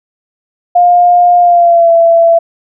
sine tone with pitch glide, 707 to 670.4 Hz, F5 to E5, +21 to +29 cents, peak -3 dBFS, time 0.75-2.39 s, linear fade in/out 10 ms, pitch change -92 cents, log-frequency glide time 1.39-1.91 s, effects none

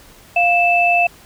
sine tone pair together, 699.4 / 2637 Hz, F5 / E7, +2 / 0 cents, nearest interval octave + major seventh, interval 2298 cents, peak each -14 dBFS, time 0.36-1.07 s, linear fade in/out 5 ms, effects pink hiss -45 dBFS RMS until 1.25 s

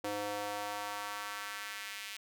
square tone with high-pass filter sweep, 103 Hz, G#2, 14 cents flat, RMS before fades -40 dBFS, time 0.04-2.17 s, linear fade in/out 5 ms, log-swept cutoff 430 to 2500 Hz, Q 1.5, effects none

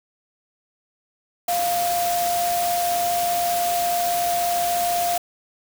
sine tone in noise, 699 Hz, F5, 1 cent sharp, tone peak -20 dBFS, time 1.48-5.18 s, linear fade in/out 5 ms, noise white, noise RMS -28 dBFS, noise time 1.48-5.18 s, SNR +5 dB, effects none

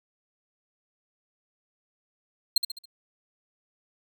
40% pulse tone with echo, 4186 Hz, C8, in tune, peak -16 dBFS, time 2.56-2.58 s, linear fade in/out 5 ms, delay 69 ms, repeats 4, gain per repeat -7 dB, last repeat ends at 2.856 s, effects none

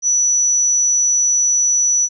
sine tone, 5920 Hz, F#8, in tune, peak -12 dBFS, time 0.02-2.09 s, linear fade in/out 50 ms, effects none

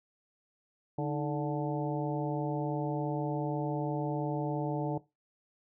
harmonic tone with a mistuned harmonic, 146 Hz, D3, 10 cents flat, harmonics 1 / 2 / 3 / 4 / 5 / 6, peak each -33 / -36 / -38 / -39 / -40 / -41 dBFS, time 0.98-4.98 s, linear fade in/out 5 ms, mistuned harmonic 2, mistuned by +100 cents, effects noise-tail reverb RT60 0.2 s tail -17 dB re dry

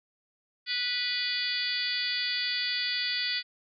harmonic tone with a mistuned harmonic, 492 Hz, B4, 7 cents flat, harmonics 3 / 4 / 5 / 6 / 7 / 8 / 9 / 10, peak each -40 / -34 / -38 / -40 / -34 / -40 / -34 / -35 dBFS, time 0.66-3.43 s, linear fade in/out 50 ms, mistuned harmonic 10, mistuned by -57 cents, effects none

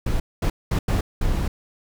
brown noise bursts at uneven times, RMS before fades -21 dBFS, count 5, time 0.06-0.2 / 0.42-0.5 / 0.71-0.79 / 0.88-1.01 / 1.21-1.48 s, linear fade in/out 5 ms, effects none

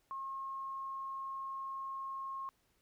sine tone, 1078 Hz, C#6, 49 cents flat, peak -39 dBFS, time 0.11-2.49 s, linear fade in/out 0 ms, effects pink hiss -75 dBFS RMS until 2.81 s

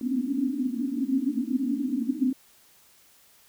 white band-pass noise, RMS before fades -27 dBFS, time 0.01-2.33 s, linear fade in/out 2 ms, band 240 to 280 Hz, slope 96 dB/octave, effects white hiss -58 dBFS RMS until 3.48 s

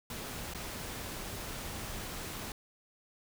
pink noise with dropouts, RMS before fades -41 dBFS, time 0.1-2.52 s, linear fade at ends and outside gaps 2 ms, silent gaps 0.537-0.547 s, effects none

